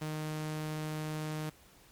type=tone; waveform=sawtooth; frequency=154.4 Hz; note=D#3; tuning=13 cents flat; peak=-31 dBFS; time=0.01-1.5 s; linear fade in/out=10 ms; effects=pink hiss -60 dBFS RMS until 1.91 s + MP3 96 kbps